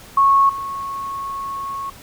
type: tone with level steps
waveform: sine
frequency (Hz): 1100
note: C#6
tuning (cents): -14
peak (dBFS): -10 / -24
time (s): 0.17-1.9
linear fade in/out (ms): 5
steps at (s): 0.49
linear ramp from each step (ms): 5
effects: pink hiss -42 dBFS RMS until 2.02 s